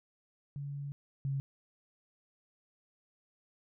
sine tone pair in turn, 141.8 / 137.29 Hz, C#3 / C#3, +40 / -16 cents, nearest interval minor second, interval 56 cents, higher first, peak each -37 / -31 dBFS, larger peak second, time 0.56-0.92 / 1.25-1.4 s, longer first, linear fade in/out 0 ms, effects none

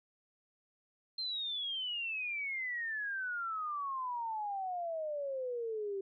sine exponential sweep, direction down, 4184 to 384.5 Hz, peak -35 dBFS, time 1.18-6.01 s, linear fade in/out 5 ms, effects none

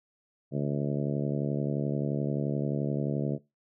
harmonic tone, 71.5 Hz, D2, 46 cents flat, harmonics 2 / 3 / 4 / 5 / 6 / 7 / 8 / 9, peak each -29 / -33 / -35 / -37 / -39 / -40 / -41 / -42 dBFS, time 0.51-3.39 s, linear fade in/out 50 ms, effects noise-tail reverb RT60 0.2 s tail -18 dB re dry

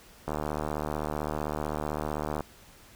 click train, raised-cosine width 1 ms, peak -17 dBFS, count 162, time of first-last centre 0.28-2.407 s, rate 75.7 Hz, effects pink hiss -54 dBFS RMS until 2.95 s

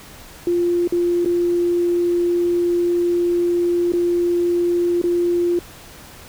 sine tone with dropouts, 348.4 Hz, F4, 4 cents flat, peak -15 dBFS, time 0.47-5.59 s, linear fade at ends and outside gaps 2 ms, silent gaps 0.875-0.923 / 1.248-1.258 / 3.921-3.935 / 5.016-5.039 s, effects pink hiss -41 dBFS RMS until 6.28 s

